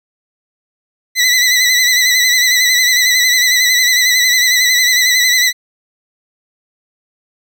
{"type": "tone with vibrato", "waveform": "20% pulse", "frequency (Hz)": 1991, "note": "B6", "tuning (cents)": 14, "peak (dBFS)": -4, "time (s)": [1.15, 5.53], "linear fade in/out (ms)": 50, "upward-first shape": "sine", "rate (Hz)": 11, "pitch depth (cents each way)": 50, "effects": []}